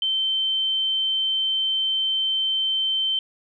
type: tone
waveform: sine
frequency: 3100 Hz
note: G7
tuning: 20 cents flat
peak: -20 dBFS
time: 0.02-3.19 s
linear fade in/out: 2 ms
effects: none